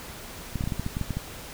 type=clicks; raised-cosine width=5 ms; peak=-16 dBFS; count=11; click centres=0.557 / 0.609 / 0.639 / 0.675 / 0.722 / 0.796 / 0.864 / 0.969 / 1.013 / 1.107 / 1.17 s; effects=pink hiss -41 dBFS RMS until 1.53 s